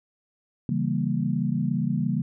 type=chord; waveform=sine; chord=C# diminished seventh; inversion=none; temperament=equal; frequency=138.59 / 164.81 / 196 / 233.1 Hz; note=C#3 / E3 / G3 / Bb3; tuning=0 / 0 / 0 / 0 cents; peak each=-28 dBFS; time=0.69-2.22 s; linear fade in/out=2 ms; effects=none